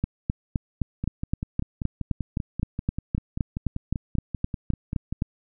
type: two click trains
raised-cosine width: 5 ms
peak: -11 / -16 dBFS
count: 21 / 22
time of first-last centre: 0.04-5.221 / 1.04-5.126 s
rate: 3.86 / 5.14 Hz
effects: none